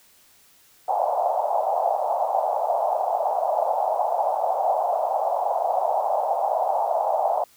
white band-pass noise, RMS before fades -23 dBFS, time 0.88-7.44 s, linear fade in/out 5 ms, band 620 to 820 Hz, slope 48 dB/octave, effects white hiss -56 dBFS RMS until 7.56 s

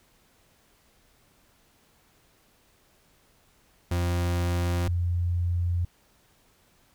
40% pulse / sine tone pair in turn, 87.31 / 87.31 Hz, F2 / F2, 0 / 0 cents, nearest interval unison, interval 0 cents, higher neither, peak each -23 dBFS, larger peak neither, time 3.91-4.88 / 4.88-5.85 s, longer neither, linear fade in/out 5 ms, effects pink hiss -63 dBFS RMS until 6.94 s

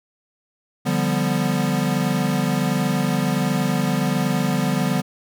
square chord, G dominant seventh, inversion second, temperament equal, 146.83 / 174.61 / 196 / 246.9 Hz, D3 / F3 / G3 / B3, 0 / 0 / 0 / 0 cents, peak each -25 dBFS, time 0.85-5.02 s, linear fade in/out 20 ms, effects none

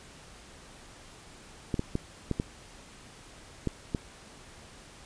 clicks, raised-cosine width 3 ms, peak -15 dBFS, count 7, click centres 1.742 / 1.794 / 1.954 / 2.313 / 2.399 / 3.673 / 3.948 s, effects pink hiss -51 dBFS RMS until 5.05 s + resampled to 22050 Hz

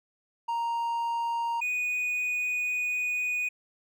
triangle tone pair in turn, 932.3 / 2476 Hz, A#5 / D#7, 0 / -9 cents, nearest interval octave + perfect fourth, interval 1691 cents, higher second, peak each -25 dBFS, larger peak neither, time 0.48-1.61 / 1.61-3.49 s, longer second, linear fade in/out 10 ms, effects none

